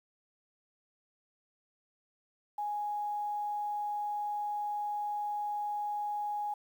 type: tone with quantisation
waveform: sine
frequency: 830.6 Hz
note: G#5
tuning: in tune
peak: -32 dBFS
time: 2.58-6.54 s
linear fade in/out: 5 ms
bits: 10
effects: none